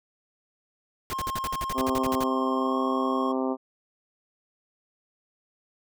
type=noise bursts; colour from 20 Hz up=pink; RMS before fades=-33 dBFS; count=14; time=1.1-2.237 s; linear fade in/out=0 ms; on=32 ms; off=53 ms
type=tone with pitch glide; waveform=triangle; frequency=1066 to 1085.9 Hz; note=C6 to C#6; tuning=+32 to -36 cents; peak=-27 dBFS; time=1.11-3.33 s; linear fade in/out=20 ms; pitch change=+32 cents; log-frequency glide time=2.56-2.77 s
type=harmonic tone; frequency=130.81 Hz; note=C3; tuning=in tune; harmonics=2 / 3 / 4 / 5 / 6 / 7 / 8 / 9; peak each=-27 / -31 / -33 / -35 / -37 / -38 / -39 / -40 dBFS; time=1.74-3.57 s; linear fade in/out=50 ms
effects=none